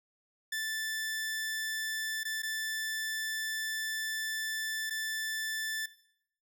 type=tone with dropouts; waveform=sawtooth; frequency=1760 Hz; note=A6; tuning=in tune; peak=-29 dBFS; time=0.52-5.86 s; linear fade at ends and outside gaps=5 ms; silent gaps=2.234-2.251 / 2.421-2.431 / 4.898-4.906 s; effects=noise-tail reverb RT60 0.7 s tail -18 dB re dry